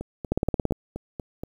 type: two click trains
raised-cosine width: 2 ms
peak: -9 / -19 dBFS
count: 8 / 7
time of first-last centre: 0.32-0.709 / 0.01-1.435 s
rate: 18 / 4.21 Hz
effects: 8-bit